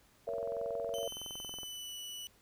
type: chord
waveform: sine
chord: A# diminished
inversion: none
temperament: just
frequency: 466.2 / 559.4 / 671.3 Hz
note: A#4 / C#5 / E5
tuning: 0 / +16 / +31 cents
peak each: -39 dBFS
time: 0.27-1.08 s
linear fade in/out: 5 ms
type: click train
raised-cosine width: 1 ms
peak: -35 dBFS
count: 30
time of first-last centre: 0.29-1.633 s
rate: 21.6 Hz
type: tone with pitch glide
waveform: sawtooth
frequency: 3051 to 2959 Hz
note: G7 to F#7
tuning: -48 to -1 cents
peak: -39 dBFS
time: 0.94-2.27 s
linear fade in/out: 0 ms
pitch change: -53 cents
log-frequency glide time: 1.31-1.95 s
effects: pink hiss -66 dBFS RMS until 2.41 s